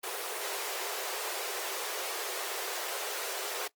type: high-pass noise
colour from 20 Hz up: pink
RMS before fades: -36 dBFS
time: 0.03-3.68 s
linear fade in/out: 10 ms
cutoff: 360 Hz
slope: 96 dB/octave
effects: noise-tail reverb RT60 0.1 s tail -20 dB re dry + Opus 24 kbps